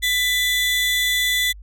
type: tone pair together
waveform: 40% pulse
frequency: 1994 / 3465 Hz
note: B6 / A7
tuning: +16 / -27 cents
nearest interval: minor seventh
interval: 957 cents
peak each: -19 / -20 dBFS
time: 0.02-1.53 s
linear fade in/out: 20 ms
effects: added 50 Hz sine -37 dBFS peak until 1.62 s